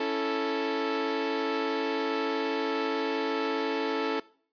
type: chord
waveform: sawtooth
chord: A major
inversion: first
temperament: equal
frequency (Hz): 277.2 / 329.6 / 440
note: C#4 / E4 / A4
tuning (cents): 0 / 0 / 0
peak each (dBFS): -29 / -31 / -25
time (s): 0-4.2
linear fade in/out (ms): 5
effects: noise-tail reverb RT60 0.5 s tail -21 dB re dry + resampled to 11025 Hz